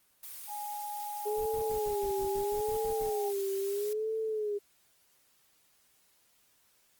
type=noise; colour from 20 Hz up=blue; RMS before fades=-44 dBFS; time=0.23-3.93 s; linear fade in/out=2 ms
type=tone with pitch glide; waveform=sine; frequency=830.6 to 800.5 Hz; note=G#5 to G5; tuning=0 to +36 cents; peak=-36 dBFS; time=0.47-3.33 s; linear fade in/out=50 ms; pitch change=-64 cents; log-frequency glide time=2.76-3.04 s
type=tone with vibrato; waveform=sine; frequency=415.3 Hz; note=G#4; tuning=in tune; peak=-30 dBFS; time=1.25-4.59 s; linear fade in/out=20 ms; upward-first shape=sine; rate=0.77 Hz; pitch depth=110 cents each way
type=noise bursts; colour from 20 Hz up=brown; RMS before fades=-46 dBFS; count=11; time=1.37-3.096 s; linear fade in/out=0 ms; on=86 ms; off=78 ms
effects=white hiss -68 dBFS RMS until 6.99 s + Opus 24 kbps